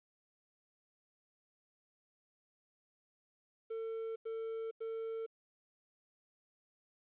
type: tone bursts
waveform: triangle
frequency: 450 Hz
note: A4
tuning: 39 cents sharp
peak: -36 dBFS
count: 3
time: 3.7-5.264 s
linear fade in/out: 10 ms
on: 460 ms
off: 92 ms
effects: resampled to 8000 Hz + 12-bit